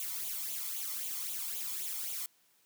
blue noise with flanger, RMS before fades -38 dBFS, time 0-2.26 s, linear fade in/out 2 ms, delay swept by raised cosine 0.28 to 0.94 ms, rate 3.8 Hz, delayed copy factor +0.65, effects white hiss -69 dBFS RMS until 2.65 s + high-pass 100 Hz 12 dB/octave

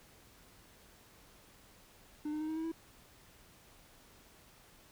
triangle tone with pitch steps, 300 / 305.2 / 310.6 / 316 / 321.5 / 327.2 Hz, D4 / D#4 / D#4 / D#4 / E4 / E4, +37 / -33 / -3 / +27 / -43 / -13 cents, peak -33 dBFS, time 2.25-2.718 s, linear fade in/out 5 ms, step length 78 ms, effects pink hiss -61 dBFS RMS until 4.91 s

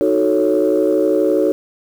sine chord, D# half-diminished seventh, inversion none, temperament equal with one note detuned, 311.1 / 370 / 442 / 554.4 Hz, D#4 / F#4 / A4 / C#5, 0 / 0 / +8 / 0 cents, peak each -17 dBFS, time 0.01-1.52 s, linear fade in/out 0 ms, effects tanh soft clip ceiling -5 dBFS + 7-bit

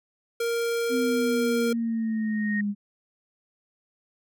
square tone, 466.2 Hz, A#4, in tune, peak -25 dBFS, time 0.4-1.73 s, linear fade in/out 5 ms
sine linear sweep, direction down, 258.6 to 202.4 Hz, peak -24 dBFS, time 0.89-2.75 s, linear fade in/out 50 ms
sine tone with exponential growth, 1859 Hz, A#6, 5 cents flat, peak -26 dBFS, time 1.64-2.61 s, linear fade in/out 5 ms, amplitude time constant 210 ms
effects none

